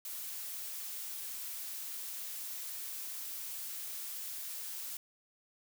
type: noise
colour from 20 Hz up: blue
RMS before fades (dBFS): -42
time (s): 0.05-4.97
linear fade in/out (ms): 2
effects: none